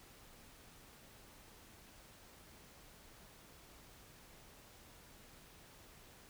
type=silence; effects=pink hiss -60 dBFS RMS until 6.29 s